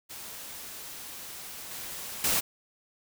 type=noise with level steps; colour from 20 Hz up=white; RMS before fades=-42 / -39 / -26 dBFS; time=0.09-2.41 s; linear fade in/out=20 ms; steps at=1.71 / 2.24 s; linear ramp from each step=2 ms; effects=none